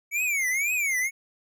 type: tone with vibrato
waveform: square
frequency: 2241 Hz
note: C#7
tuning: 18 cents sharp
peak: -24 dBFS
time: 0.11-1.11 s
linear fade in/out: 50 ms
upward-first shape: triangle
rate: 2 Hz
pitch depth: 240 cents each way
effects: none